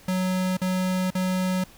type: tone bursts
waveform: square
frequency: 185 Hz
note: F#3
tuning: in tune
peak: -23 dBFS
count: 3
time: 0.08-1.64 s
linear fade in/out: 5 ms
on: 490 ms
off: 45 ms
effects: pink hiss -51 dBFS RMS until 1.77 s